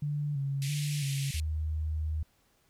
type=tone with vibrato; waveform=sine; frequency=142.4 Hz; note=C#3; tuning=47 cents sharp; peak=-29 dBFS; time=0.02-1.31 s; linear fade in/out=5 ms; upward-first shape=square; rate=1.5 Hz; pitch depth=51 cents each way
type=band-pass noise; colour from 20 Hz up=pink; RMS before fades=-41 dBFS; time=0.62-1.4 s; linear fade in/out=0 ms; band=2100 to 12000 Hz; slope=48 dB/octave
type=tone; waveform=sine; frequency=77.78 Hz; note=D#2; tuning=in tune; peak=-29 dBFS; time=1.34-2.23 s; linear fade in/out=5 ms
effects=pink hiss -69 dBFS RMS until 2.69 s